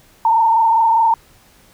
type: tone with frequency modulation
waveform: sine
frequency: 906 Hz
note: A#5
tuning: 50 cents flat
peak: -10 dBFS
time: 0.25-1.14 s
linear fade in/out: 2 ms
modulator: 24.9 Hz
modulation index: 1.2
effects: pink hiss -50 dBFS RMS until 1.73 s

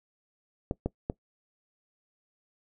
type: clicks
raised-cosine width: 2 ms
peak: -15 dBFS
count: 3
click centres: 0.711 / 0.86 / 1.099 s
effects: noise-tail reverb RT60 0.1 s tail -21 dB re dry

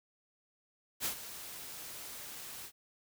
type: noise with ADSR envelope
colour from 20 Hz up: white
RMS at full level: -33 dBFS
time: 1-2.72 s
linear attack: 52 ms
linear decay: 94 ms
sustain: -13 dB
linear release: 68 ms
effects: none

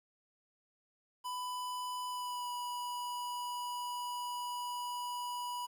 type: tone with pitch glide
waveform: square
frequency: 996 to 977.8 Hz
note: B5 to B5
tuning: +14 to -18 cents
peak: -38 dBFS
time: 1.24-5.67 s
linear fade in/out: 20 ms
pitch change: -32 cents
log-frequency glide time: 2.09-2.5 s
effects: 11-bit

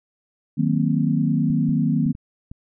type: chord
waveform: sine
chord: C half-diminished seventh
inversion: first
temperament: equal with one note detuned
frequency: 155.56 / 185 / 233.1 / 263 Hz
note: Eb3 / Gb3 / Bb3 / C4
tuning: 0 / 0 / 0 / +9 cents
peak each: -21 / -25 / -22 / -24 dBFS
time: 0.57-2.13 s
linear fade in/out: 20 ms
type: clicks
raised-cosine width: 5 ms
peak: -24 dBFS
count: 5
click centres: 1.503 / 1.692 / 2.06 / 2.151 / 2.515 s
effects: none

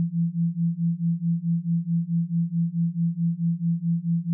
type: beating tone pair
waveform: sine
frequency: 166 / 170.6 Hz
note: E3 / F3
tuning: +12 / -40 cents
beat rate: 4.6 Hz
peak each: -25 / -24 dBFS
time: 0-4.33 s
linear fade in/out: 0 ms
effects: none

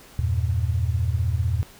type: chord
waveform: sine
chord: E diminished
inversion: none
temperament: equal with one note detuned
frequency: 82.41 / 98 / 117.83 Hz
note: E2 / G2 / Bb2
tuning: 0 / 0 / +19 cents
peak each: -23 / -26 / -25 dBFS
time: 0.19-1.63 s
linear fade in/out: 0 ms
effects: pink hiss -48 dBFS RMS until 1.79 s

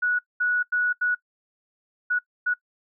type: tone bursts at uneven times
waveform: sine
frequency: 1467 Hz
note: F#6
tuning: 15 cents flat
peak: -20 dBFS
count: 6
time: 0.02-0.19 / 0.4-0.63 / 0.72-0.93 / 1.01-1.15 / 2.1-2.19 / 2.46-2.54 s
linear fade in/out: 10 ms
effects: noise-tail reverb RT60 0.1 s tail -21 dB re dry

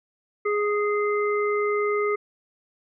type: harmonic tone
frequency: 415.3 Hz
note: G#4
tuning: in tune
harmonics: 1 / 3 / 5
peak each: -22 / -28 / -31 dBFS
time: 0.45-2.16 s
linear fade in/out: 10 ms
effects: none

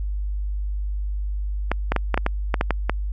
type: clicks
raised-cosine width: 0.5 ms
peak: -5 dBFS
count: 10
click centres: 1.716 / 1.92 / 1.963 / 2.143 / 2.176 / 2.264 / 2.542 / 2.611 / 2.707 / 2.896 s
effects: added 50 Hz sine -23 dBFS peak until 3.12 s

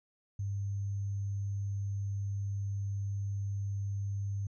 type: tone with sample-and-hold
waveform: sine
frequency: 99.7 Hz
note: G2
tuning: 30 cents sharp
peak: -32 dBFS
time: 0.39-4.47 s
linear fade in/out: 5 ms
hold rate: 6300 Hz
effects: resampled to 22050 Hz

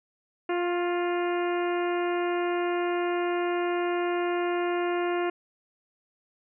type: harmonic tone with a mistuned harmonic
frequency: 350.4 Hz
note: F4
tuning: 6 cents sharp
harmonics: 1 / 2 / 3 / 4 / 5 / 6 / 7 / 8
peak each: -26 / -32 / -36 / -38 / -40 / -42 / -43 / -44 dBFS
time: 0.49-5.3 s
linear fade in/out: 5 ms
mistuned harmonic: 3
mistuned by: +22 cents
effects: none

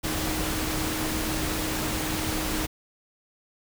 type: tone in noise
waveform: sine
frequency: 312.8 Hz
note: D#4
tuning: 9 cents sharp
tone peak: -32 dBFS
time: 0.03-2.67 s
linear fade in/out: 20 ms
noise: pink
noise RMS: -29 dBFS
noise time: 0.03-2.67 s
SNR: -6 dB
effects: none

